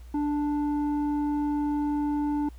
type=tone with low-pass filter; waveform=square; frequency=293.7 Hz; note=D4; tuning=in tune; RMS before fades=-27 dBFS; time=0.14-2.49 s; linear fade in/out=5 ms; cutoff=660 Hz; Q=4; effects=added 60 Hz sine -42 dBFS peak until 2.58 s + pink hiss -60 dBFS RMS until 2.58 s